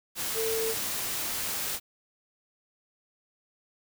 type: tone in noise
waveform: sine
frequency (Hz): 448.1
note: A4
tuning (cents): +32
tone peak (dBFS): -28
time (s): 0.34-0.75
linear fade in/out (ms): 50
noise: white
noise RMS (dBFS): -32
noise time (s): 0.15-1.8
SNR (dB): +1
effects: none